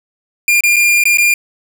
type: tone with dropouts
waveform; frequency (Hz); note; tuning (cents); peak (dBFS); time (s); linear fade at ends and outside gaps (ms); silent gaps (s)
45% pulse; 2404; D7; +40; -8; 0.48-1.34; 2; 0.607-0.636 / 0.761-0.765 / 1.038-1.054 / 1.173-1.183
effects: none